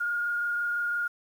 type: tone with frequency modulation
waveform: sine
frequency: 1423 Hz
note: F6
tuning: 32 cents sharp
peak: -26 dBFS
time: 0-1.08 s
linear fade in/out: 10 ms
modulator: 25.9 Hz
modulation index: 0.61
effects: 9-bit